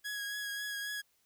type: tone with vibrato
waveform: sawtooth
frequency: 1661.2 Hz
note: G#6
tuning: in tune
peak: -33 dBFS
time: 0.04-1.02 s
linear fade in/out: 20 ms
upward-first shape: triangle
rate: 3.7 Hz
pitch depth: 25 cents each way
effects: white hiss -73 dBFS RMS until 1.25 s